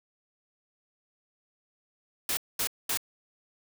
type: noise bursts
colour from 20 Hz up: white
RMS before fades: -29 dBFS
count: 3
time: 2.29-2.973 s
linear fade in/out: 2 ms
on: 81 ms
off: 220 ms
effects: none